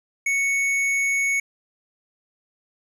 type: tone with hard clipping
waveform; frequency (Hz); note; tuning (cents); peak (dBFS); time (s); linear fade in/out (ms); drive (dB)
sine; 2217; C#7; 0; -21; 0.26-1.4; 5; 9
effects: none